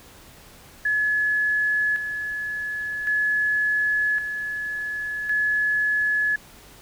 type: tone with tremolo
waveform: sine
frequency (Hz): 1704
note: G#6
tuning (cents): +44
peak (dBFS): -19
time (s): 0.85-6.36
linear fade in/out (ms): 5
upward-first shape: square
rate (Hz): 0.45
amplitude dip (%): 55
effects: pink hiss -48 dBFS RMS until 6.81 s